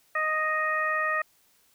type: harmonic tone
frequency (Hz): 622.3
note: D#5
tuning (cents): 0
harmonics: 1 / 2 / 3 / 4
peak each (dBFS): -33 / -28 / -27 / -38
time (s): 0.15-1.22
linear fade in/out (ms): 5
effects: white hiss -64 dBFS RMS until 1.74 s